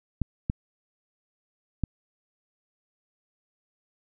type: clicks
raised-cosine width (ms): 5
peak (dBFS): -13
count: 3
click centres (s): 0.217 / 0.499 / 1.837
effects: none